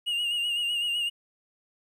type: tone with vibrato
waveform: triangle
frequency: 2847 Hz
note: F7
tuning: 33 cents sharp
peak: -24 dBFS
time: 0.06-1.1 s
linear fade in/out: 20 ms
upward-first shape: sine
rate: 7.9 Hz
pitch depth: 43 cents each way
effects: 11-bit